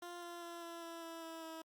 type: tone with pitch steps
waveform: 15% pulse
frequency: 349.2 / 345.4 / 341.6 / 337.9 / 334.2 / 330.6 / 326.9 / 323.4 Hz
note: F4 / F4 / F4 / E4 / E4 / E4 / E4 / E4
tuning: 0 / -19 / -38 / +43 / +24 / +5 / -14 / -33 cents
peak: -40 dBFS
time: 0.02-1.62 s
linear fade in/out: 5 ms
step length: 200 ms
effects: Opus 48 kbps